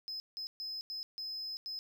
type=tone bursts at uneven times; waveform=triangle; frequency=5100 Hz; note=D#8; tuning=42 cents sharp; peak=-37 dBFS; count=6; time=0.08-0.2 / 0.37-0.47 / 0.6-0.81 / 0.9-1.03 / 1.18-1.57 / 1.66-1.79 s; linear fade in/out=0 ms; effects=none